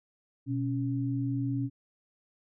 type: tone pair together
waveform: sine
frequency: 123.47 / 277.2 Hz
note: B2 / C#4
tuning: 0 / 0 cents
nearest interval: octave + major second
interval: 1400 cents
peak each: -30 / -31 dBFS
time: 0.46-1.7 s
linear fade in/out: 50 ms
effects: none